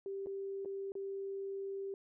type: tone with dropouts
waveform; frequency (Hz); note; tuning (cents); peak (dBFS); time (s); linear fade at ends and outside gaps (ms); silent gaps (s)
sine; 392; G4; 0; -38; 0.06-1.94; 1; 0.261-0.269 / 0.649-0.657 / 0.92-0.953
effects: none